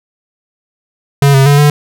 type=tone with pitch steps; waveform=square; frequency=140.6 / 135.2 / 143.3 / 146.8 Hz; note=C#3 / C#3 / D3 / D3; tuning=+25 / -43 / -42 / 0 cents; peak=-5 dBFS; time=1.22-1.7 s; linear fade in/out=2 ms; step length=120 ms; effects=none